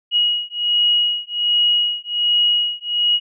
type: beating tone pair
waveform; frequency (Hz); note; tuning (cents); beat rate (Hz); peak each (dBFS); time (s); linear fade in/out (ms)
sine; 2897 / 2898.3; F#7 / F#7; -37 / -36; 1.3; -18; 0.11-3.2; 50
effects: none